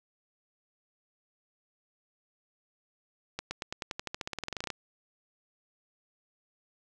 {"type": "accelerating click train", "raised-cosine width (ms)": 0.2, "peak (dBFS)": -17, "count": 21, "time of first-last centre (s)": [3.39, 4.703], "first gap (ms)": 120, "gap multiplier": 0.93, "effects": []}